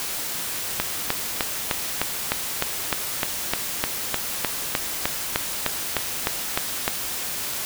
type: click train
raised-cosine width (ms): 0.3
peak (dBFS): -4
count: 21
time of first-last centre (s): 0.8-6.879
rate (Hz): 3.29
effects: white hiss -29 dBFS RMS until 7.65 s